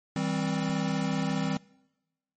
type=chord; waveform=square; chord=C major; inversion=first; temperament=equal with one note detuned; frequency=161.24 / 196 / 261.6 Hz; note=E3 / G3 / C4; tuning=-38 / 0 / 0 cents; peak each=-32 dBFS; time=0.16-1.57 s; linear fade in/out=2 ms; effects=noise-tail reverb RT60 1.0 s tail -24 dB re dry + MP3 32 kbps